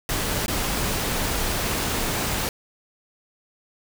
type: noise with dropouts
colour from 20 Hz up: pink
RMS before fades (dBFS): -25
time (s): 0.09-2.49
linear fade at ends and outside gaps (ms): 1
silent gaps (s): 0.461-0.481
effects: none